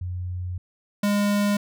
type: tone pair in turn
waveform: sine / square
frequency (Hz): 89.9 / 204.4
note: F#2 / G#3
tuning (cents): -49 / -27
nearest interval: octave + major second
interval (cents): 1422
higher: second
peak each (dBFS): -27 / -20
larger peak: second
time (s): 0.01-0.58 / 1.03-1.57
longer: first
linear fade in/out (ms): 5
effects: none